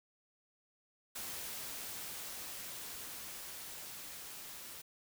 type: noise with level ramp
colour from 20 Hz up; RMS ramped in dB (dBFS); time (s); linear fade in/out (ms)
white; -43 to -49; 1.15-4.82; 10
effects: none